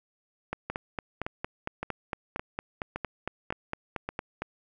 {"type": "two click trains", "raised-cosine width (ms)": 0.5, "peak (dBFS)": [-17, -16], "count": [7, 18], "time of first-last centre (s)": [[0.7, 4.09], [0.53, 4.42]], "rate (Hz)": [1.77, 4.37], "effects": []}